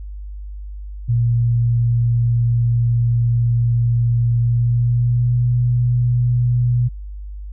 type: tone with pitch glide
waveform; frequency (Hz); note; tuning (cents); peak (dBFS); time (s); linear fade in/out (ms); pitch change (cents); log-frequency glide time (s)
sine; 118.2 to 121.87; A#2 to B2; +24 to -23; -13; 1.08-6.89; 20; +53; 4.4-5.41
effects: added 50 Hz sine -28 dBFS peak until 7.52 s